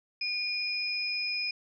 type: tone pair together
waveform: sine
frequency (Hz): 2431 / 5077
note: D#7 / D#8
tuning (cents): -41 / +34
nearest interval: octave + minor second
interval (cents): 1275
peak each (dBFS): -32 / -32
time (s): 0.21-1.51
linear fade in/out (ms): 5
effects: none